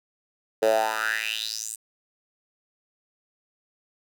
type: tone with high-pass filter sweep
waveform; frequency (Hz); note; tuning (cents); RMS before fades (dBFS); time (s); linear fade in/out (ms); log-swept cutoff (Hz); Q
10% pulse; 110; A2; 0; -26; 0.62-1.76; 10; 470 to 8800; 5.4
effects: none